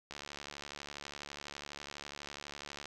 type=click train; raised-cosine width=0.2 ms; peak=-26 dBFS; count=199; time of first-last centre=0.11-2.856 s; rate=72.1 Hz; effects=none